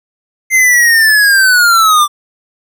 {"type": "linear sweep", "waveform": "square", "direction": "down", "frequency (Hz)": [2093, 1166], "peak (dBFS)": -6, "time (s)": [0.5, 2.08], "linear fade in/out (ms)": 50, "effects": []}